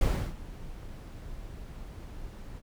brown noise with ADSR envelope, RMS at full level -23 dBFS, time 0.01-2.62 s, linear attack 4 ms, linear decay 320 ms, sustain -19 dB, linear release 47 ms, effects none

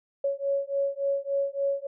sine beating tone pair, 554.4 / 557.9 Hz, C#5 / C#5, 0 / +11 cents, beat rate 3.5 Hz, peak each -28 dBFS, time 0.24-1.87 s, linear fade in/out 5 ms, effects none

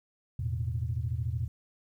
sine chord, E suspended fourth, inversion none, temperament equal, 82.41 / 110 / 123.47 Hz, E2 / A2 / B2, 0 / 0 / 0 cents, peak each -33 dBFS, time 0.39-1.48 s, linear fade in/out 5 ms, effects tanh soft clip ceiling -20 dBFS + 11-bit

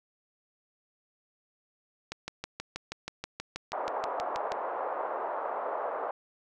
click train, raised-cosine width 0.2 ms, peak -18 dBFS, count 16, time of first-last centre 2.12-4.52 s, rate 6.25 Hz
pink band-pass noise, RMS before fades -34 dBFS, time 3.73-6.11 s, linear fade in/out 2 ms, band 530 to 1100 Hz, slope 24 dB/octave
effects none

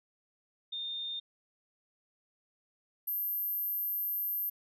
sine tone pair in turn, 3635 / 12954 Hz, A#7 / G#9, -44 / -44 cents, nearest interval octave + minor seventh, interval 2200 cents, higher second, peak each -35 / -31 dBFS, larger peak second, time 0.72-1.2 / 3.07-4.5 s, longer second, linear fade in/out 10 ms, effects none

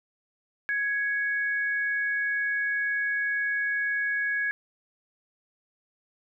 sine tone pair together, 1667 / 2225 Hz, G#6 / C#7, +6 / +6 cents, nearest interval perfect fourth, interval 500 cents, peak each -25 / -35 dBFS, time 0.69-4.51 s, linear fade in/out 0 ms, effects none

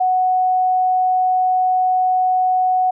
sine tone, 740 Hz, F#5, in tune, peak -13 dBFS, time 0-2.91 s, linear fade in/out 10 ms, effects none

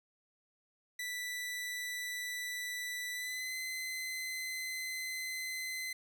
sawtooth tone with pitch glide, 1975.5 to 2045 Hz, B6 to C7, 0 to -40 cents, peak -34 dBFS, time 0.99-5.93 s, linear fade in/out 5 ms, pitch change +60 cents, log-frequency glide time 3.13-3.55 s, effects none

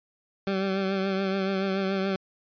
20% pulse tone with vibrato, 193 Hz, G3, 27 cents flat, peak -20 dBFS, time 0.47-2.16 s, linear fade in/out 2 ms, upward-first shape triangle, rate 7 Hz, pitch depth 41 cents each way, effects resampled to 11025 Hz

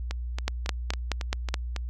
two click trains, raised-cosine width 0.2 ms, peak -15 / -9 dBFS, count 7 / 6, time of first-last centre 0.11-1.763 / 0.48-1.542 s, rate 3.63 / 4.71 Hz, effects added 60 Hz sine -30 dBFS peak until 1.89 s

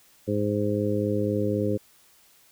harmonic tone, 103.83 Hz, G#2, in tune, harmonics 1 / 2 / 3 / 4 / 5, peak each -29 / -29 / -29 / -29 / -29 dBFS, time 0.27-1.78 s, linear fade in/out 20 ms, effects white hiss -58 dBFS RMS until 2.51 s

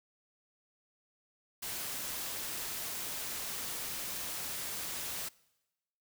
white noise, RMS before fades -39 dBFS, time 1.62-5.29 s, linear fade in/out 10 ms, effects noise-tail reverb RT60 1.0 s tail -23 dB re dry

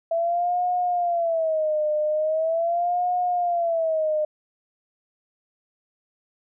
sine tone with vibrato, 660 Hz, E5, 2 cents sharp, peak -20 dBFS, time 0.11-4.25 s, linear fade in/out 5 ms, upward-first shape sine, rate 0.41 Hz, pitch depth 150 cents each way, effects none

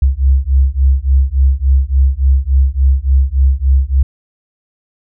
sine beating tone pair, 65.4 / 68.9 Hz, C2 / C#2, 0 / -10 cents, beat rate 3.5 Hz, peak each -11 dBFS, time 0.02-4.03 s, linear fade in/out 5 ms, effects none

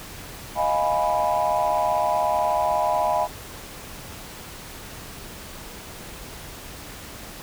sine chord, F half-diminished seventh, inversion third, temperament equal, 622.3 / 698.5 / 830.6 / 987.8 Hz, Eb5 / F5 / Ab5 / Cb6, 0 / 0 / 0 / 0 cents, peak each -24 dBFS, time 0.55-3.28 s, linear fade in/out 50 ms, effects tanh soft clip ceiling -12 dBFS + pink hiss -39 dBFS RMS until 7.42 s

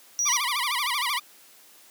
triangle tone, 5790 Hz, F#8, 38 cents flat, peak -21 dBFS, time 0.19-0.37 s, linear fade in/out 0 ms
15% pulse tone with vibrato, 1070 Hz, C6, 38 cents sharp, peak -18 dBFS, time 0.25-1.2 s, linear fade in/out 20 ms, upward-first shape sine, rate 13 Hz, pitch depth 200 cents each way
effects white hiss -53 dBFS RMS until 1.9 s + high-pass 200 Hz 12 dB/octave

